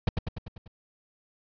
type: noise with echo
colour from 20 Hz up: brown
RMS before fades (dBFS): -20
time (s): 0.07-0.09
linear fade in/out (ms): 5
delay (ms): 98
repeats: 6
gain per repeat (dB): -4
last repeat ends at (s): 0.678
effects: resampled to 11025 Hz